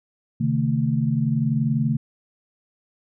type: tone cluster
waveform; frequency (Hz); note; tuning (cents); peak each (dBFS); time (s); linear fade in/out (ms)
sine; 132.2 / 152.7 / 224.2; C3 / D#3 / A3; +18 / -32 / +33; -23; 0.4-1.97; 10
effects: none